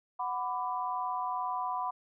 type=chord; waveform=sine; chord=B minor; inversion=second; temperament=equal with one note detuned; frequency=740 / 998.1 / 1174.7 Hz; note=F#5 / B5 / D6; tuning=0 / +18 / 0 cents; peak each=-36 / -33 / -39 dBFS; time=0.19-1.91 s; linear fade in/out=10 ms; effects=none